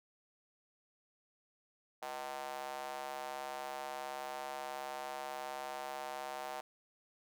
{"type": "tone with high-pass filter", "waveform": "square", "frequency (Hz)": 69.3, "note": "C#2", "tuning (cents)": 0, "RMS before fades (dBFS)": -43, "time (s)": [2.02, 6.61], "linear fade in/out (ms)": 5, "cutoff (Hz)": 730, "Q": 3, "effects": []}